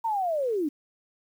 sine linear sweep, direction down, 932.3 to 274.1 Hz, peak -24 dBFS, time 0.04-0.69 s, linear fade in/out 10 ms, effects 9-bit

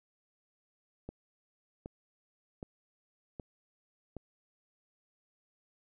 click train, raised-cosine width 2 ms, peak -28 dBFS, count 5, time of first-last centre 1.09-4.167 s, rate 1.3 Hz, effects none

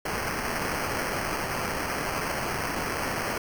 white noise with sample-and-hold, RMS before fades -30 dBFS, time 0.05-3.38 s, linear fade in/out 5 ms, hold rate 3675 Hz, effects none

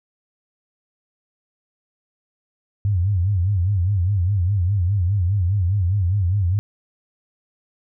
sine tone with vibrato, 94.5 Hz, F#2, 37 cents sharp, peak -16 dBFS, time 2.85-6.59 s, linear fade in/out 0 ms, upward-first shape sine, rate 4.9 Hz, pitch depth 170 cents each way, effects none

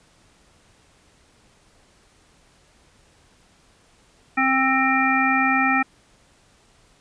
harmonic tone, 264.3 Hz, C4, 18 cents sharp, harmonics 1 / 3 / 5 / 7 / 9, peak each -23 / -23 / -23 / -23 / -23 dBFS, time 4.37-5.83 s, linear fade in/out 10 ms, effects pink hiss -57 dBFS RMS until 7 s + resampled to 22050 Hz

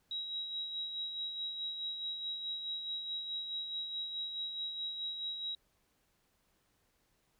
sine tone with tremolo, 3847 Hz, B7, 46 cents flat, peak -35 dBFS, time 0.11-5.55 s, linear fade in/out 2 ms, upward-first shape sine, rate 4.7 Hz, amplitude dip 45%, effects pink hiss -75 dBFS RMS until 7.39 s

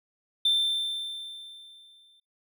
triangle tone with exponential decay, 3562 Hz, A7, 21 cents sharp, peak -17 dBFS, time 0.45-2.2 s, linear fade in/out 5 ms, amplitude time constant 380 ms, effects noise-tail reverb RT60 0.3 s tail -26 dB re dry + tanh soft clip ceiling -15 dBFS

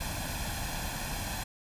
pink noise with comb filter, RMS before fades -35 dBFS, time 0-1.44 s, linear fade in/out 10 ms, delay 1.2 ms, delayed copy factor +0.65, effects resampled to 32000 Hz

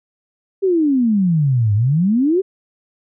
sine exponential two-way sweep, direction down then up, 399.5 to 100 to 399.5 Hz, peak -12 dBFS, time 0.62-2.42 s, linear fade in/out 20 ms, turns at 1.74 s, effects none

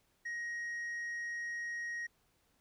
sine tone with tanh clipping, 1883 Hz, A#6, 17 cents sharp, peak -38 dBFS, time 0.25-2.07 s, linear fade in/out 10 ms, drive 3 dB, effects pink hiss -74 dBFS RMS until 2.6 s

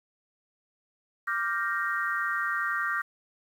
sine chord, G minor seventh, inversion second, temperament equal, 1174.7 / 1396.9 / 1568 / 1864.7 Hz, D6 / F6 / G6 / Bb6, 0 / 0 / 0 / 0 cents, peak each -32 dBFS, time 1.27-3.02 s, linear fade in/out 10 ms, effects 9-bit

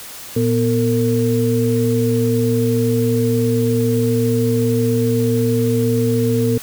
sine tone cluster, 117.1 / 244.5 / 455.5 Hz, A#2 / B3 / A#4, +8 / -17 / -40 cents, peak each -18 dBFS, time 0.36-6.58 s, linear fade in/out 5 ms, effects white hiss -34 dBFS RMS until 6.62 s

